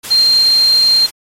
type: tone in noise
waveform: sine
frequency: 4186 Hz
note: C8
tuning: in tune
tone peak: -7 dBFS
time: 0.1-1.07 s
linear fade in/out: 20 ms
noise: white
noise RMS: -25 dBFS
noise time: 0.03-1.11 s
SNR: +15 dB
effects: low-pass 12000 Hz 12 dB/octave + MP3 64 kbps